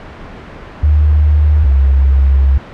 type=tone pair in turn; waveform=sine; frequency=75 / 67.86 Hz; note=D2 / C#2; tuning=+37 / -36 cents; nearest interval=major second; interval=173 cents; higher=first; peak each=-6 dBFS; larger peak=neither; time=0.83-1.64 / 1.64-2.58 s; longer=second; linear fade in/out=5 ms; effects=pink hiss -31 dBFS RMS until 2.73 s + low-pass 2000 Hz 12 dB/octave